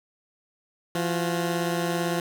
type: tone pair together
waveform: 15% pulse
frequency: 170.7 / 359.2 Hz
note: F3 / F4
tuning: -39 / +49 cents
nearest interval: octave + minor second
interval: 1288 cents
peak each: -19 / -25 dBFS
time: 0.95-2.2 s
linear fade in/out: 2 ms
effects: none